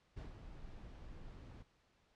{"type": "noise with ADSR envelope", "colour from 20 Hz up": "brown", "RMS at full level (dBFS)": -45, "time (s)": [0.16, 1.63], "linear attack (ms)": 15, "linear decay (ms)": 140, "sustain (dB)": -7, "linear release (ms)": 13, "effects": ["pink hiss -74 dBFS RMS until 2.15 s", "low-pass 5000 Hz 12 dB/octave"]}